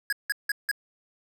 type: tone bursts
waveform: square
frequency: 1661.2 Hz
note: G#6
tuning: in tune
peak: -24 dBFS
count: 4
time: 0.1-0.714 s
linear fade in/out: 2 ms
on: 26 ms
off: 170 ms
effects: none